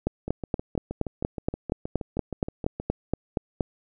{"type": "two click trains", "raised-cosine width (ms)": 2, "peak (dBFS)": [-18, -10], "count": [17, 16], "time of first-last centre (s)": [[0.28, 2.8], [0.07, 3.608]], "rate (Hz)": [6.35, 4.24], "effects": []}